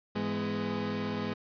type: tone cluster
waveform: 30% pulse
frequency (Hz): 103.6 / 166.4 / 207.5 / 250.3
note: G#2 / E3 / G#3 / B3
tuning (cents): -4 / +17 / -1 / +23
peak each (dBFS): -38 / -38 / -30 / -34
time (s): 0.15-1.34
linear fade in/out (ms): 10
effects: resampled to 11025 Hz